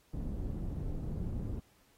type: low-pass noise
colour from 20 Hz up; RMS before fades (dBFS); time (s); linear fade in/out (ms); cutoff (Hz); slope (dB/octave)
pink; -37; 0.13-1.6; 5; 240; 12
effects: pink hiss -68 dBFS RMS until 1.97 s + AAC 48 kbps